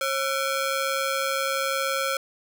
sawtooth ring-modulated tone, 943 Hz, A#5, 20 cents sharp, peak -17 dBFS, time 0.01-2.17 s, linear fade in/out 2 ms, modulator 401 Hz, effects none

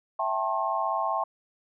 sine chord, A minor seventh, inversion second, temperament equal with one note detuned, 659.3 / 784 / 880 / 1074.1 Hz, E5 / G5 / A5 / C6, 0 / 0 / 0 / +45 cents, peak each -31 / -31 / -31 / -29 dBFS, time 0.19-1.24 s, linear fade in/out 5 ms, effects none

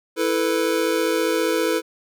square chord, E suspended fourth, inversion none, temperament just, 329.6 / 439.5 / 494.4 Hz, E4 / A4 / B4, 0 / -2 / +2 cents, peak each -24 dBFS, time 0.16-1.82 s, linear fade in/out 50 ms, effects none

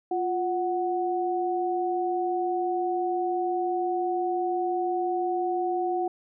sine tone pair together, 351.4 / 740 Hz, F4 / F#5, +11 / 0 cents, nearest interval octave + minor second, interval 1289 cents, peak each -27 dBFS, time 0.11-6.08 s, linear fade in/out 5 ms, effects none

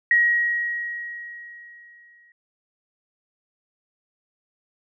sine tone with exponential decay, 1897 Hz, A#6, 30 cents sharp, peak -13 dBFS, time 0.11-2.32 s, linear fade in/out 2 ms, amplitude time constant 480 ms, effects none

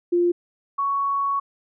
sine tone pair in turn, 349.2 / 1114.7 Hz, F4 / C#6, 0 / +9 cents, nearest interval octave + minor sixth, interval 2009 cents, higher second, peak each -16 / -20 dBFS, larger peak first, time 0.12-0.32 / 0.78-1.4 s, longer second, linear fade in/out 10 ms, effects none

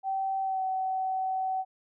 sine tone with pitch glide, 772 to 757 Hz, G5 to F#5, -27 to +39 cents, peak -27 dBFS, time 0.03-1.65 s, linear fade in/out 50 ms, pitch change -34 cents, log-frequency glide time 0.42-0.62 s, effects none

